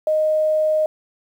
sine tone, 620 Hz, D#5, 6 cents flat, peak -15 dBFS, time 0.07-0.86 s, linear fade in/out 2 ms, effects 8-bit

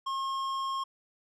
triangle tone with tanh clipping, 1076 Hz, C6, 48 cents sharp, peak -32 dBFS, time 0.06-0.84 s, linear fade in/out 10 ms, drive 16 dB, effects none

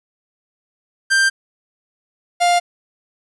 45% pulse tone pair in turn, 1575 / 701.6 Hz, G6 / F5, +8 / +8 cents, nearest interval octave + major second, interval 1400 cents, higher first, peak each -12 dBFS, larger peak neither, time 1.1-1.3 / 2.4-2.6 s, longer neither, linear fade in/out 20 ms, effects resampled to 24000 Hz + 8-bit

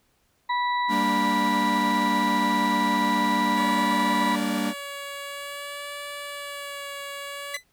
harmonic tone, 980 Hz, B5, 14 cents flat, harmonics 1 / 2 / 4, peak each -23 / -30 / -35 dBFS, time 0.49-4.36 s, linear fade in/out 10 ms
45% pulse chord, G minor, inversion none, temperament equal with one note detuned, 198.05 / 233.1 / 293.7 Hz, G3 / Bb3 / D4, +18 / 0 / 0 cents, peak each -29 / -28 / -29 dBFS, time 0.88-4.74 s, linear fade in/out 50 ms
10% pulse tone with vibrato, 570 Hz, C#5, 48 cents sharp, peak -25 dBFS, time 3.57-7.57 s, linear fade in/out 5 ms, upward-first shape sine, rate 0.5 Hz, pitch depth 19 cents each way
sawtooth tone with exponential decay, 2008 Hz, B6, 28 cents sharp, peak -22 dBFS, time 7.54-7.64 s, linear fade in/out 5 ms, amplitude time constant 21 ms
effects pink hiss -67 dBFS RMS until 7.72 s

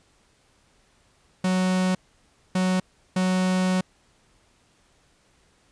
45% pulse tone bursts at uneven times, 185 Hz, F#3, in tune, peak -20 dBFS, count 3, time 1.44-1.95 / 2.55-2.8 / 3.16-3.81 s, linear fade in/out 5 ms, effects pink hiss -62 dBFS RMS until 5.71 s + resampled to 22050 Hz

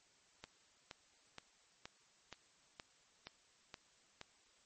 click train, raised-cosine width 0.2 ms, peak -30 dBFS, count 9, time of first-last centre 0.44-4.214 s, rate 2.12 Hz, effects white hiss -70 dBFS RMS until 4.65 s + MP3 32 kbps

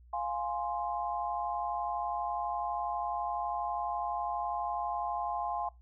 sine chord, F minor, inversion none, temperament equal, 698.5 / 830.6 / 1046.5 Hz, F5 / Ab5 / C6, 0 / 0 / 0 cents, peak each -36 / -35 / -37 dBFS, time 0.13-5.69 s, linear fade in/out 5 ms, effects noise-tail reverb RT60 0.2 s tail -21 dB re dry + added 60 Hz sine -54 dBFS peak until 5.81 s

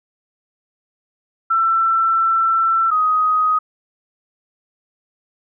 sine tone pair in turn, 1339 / 1254.5 Hz, E6 / D#6, +27 / +14 cents, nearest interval minor second, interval 113 cents, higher first, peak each -13 dBFS, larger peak neither, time 1.5-2.91 / 2.91-3.59 s, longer first, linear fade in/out 10 ms, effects none

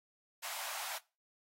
pink high-pass noise, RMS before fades -42 dBFS, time 0.42-0.99 s, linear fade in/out 20 ms, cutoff 650 Hz, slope 48 dB/octave, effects noise-tail reverb RT60 0.3 s tail -22 dB re dry + AAC 48 kbps

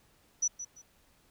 sine tone with echo, 5920 Hz, F#8, in tune, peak -25 dBFS, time 0.42-0.48 s, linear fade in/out 10 ms, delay 170 ms, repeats 2, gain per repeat -12 dB, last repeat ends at 0.82 s, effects pink hiss -66 dBFS RMS until 1.3 s

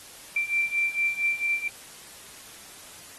sine beating tone pair, 2349 / 2353.4 Hz, D7 / D7, 0 / +3 cents, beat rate 4.4 Hz, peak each -28 / -25 dBFS, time 0.36-1.68 s, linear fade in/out 5 ms, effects white hiss -46 dBFS RMS until 3.18 s + AAC 32 kbps

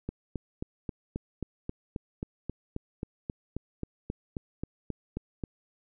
click train, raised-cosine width 3 ms, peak -20 dBFS, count 21, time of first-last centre 0.09-5.438 s, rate 3.74 Hz, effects none

